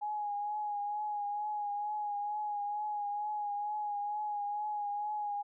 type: tone with vibrato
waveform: sine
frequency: 830.6 Hz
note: G#5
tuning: in tune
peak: -33 dBFS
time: 0.01-5.43 s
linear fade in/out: 20 ms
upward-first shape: triangle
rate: 2.2 Hz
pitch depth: 35 cents each way
effects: none